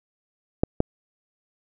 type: clicks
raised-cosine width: 2 ms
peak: -5 dBFS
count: 2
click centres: 0.635 / 0.804 s
effects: none